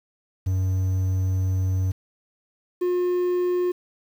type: tone pair in turn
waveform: triangle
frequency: 93.8 / 357.8 Hz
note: F#2 / F4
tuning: +24 / +42 cents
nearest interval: octave + major seventh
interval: 2318 cents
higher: second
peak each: -18 dBFS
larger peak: neither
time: 0.46-1.92 / 2.81-3.72 s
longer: first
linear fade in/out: 10 ms
effects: 8-bit